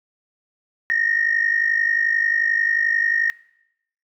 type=tone pair together; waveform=sine; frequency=1824.7 / 1876 Hz; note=A#6 / A#6; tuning=-37 / +11 cents; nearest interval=unison; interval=48 cents; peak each=-19 dBFS; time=0.9-3.3 s; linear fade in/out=0 ms; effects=noise-tail reverb RT60 0.8 s tail -22 dB re dry + tanh soft clip ceiling -10 dBFS